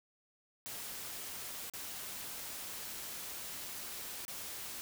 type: noise with dropouts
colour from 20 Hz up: white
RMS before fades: -44 dBFS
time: 0.66-4.81 s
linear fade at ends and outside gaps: 0 ms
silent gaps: 1.698-1.736 / 4.251-4.281 s
effects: none